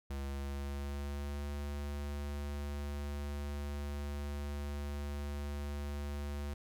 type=tone with pitch glide; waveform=square; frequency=69.3 to 72.08 Hz; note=C#2 to D2; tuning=0 to -32 cents; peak=-38 dBFS; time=0.1-6.54 s; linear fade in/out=5 ms; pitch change=+68 cents; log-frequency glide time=0.24-1.48 s; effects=none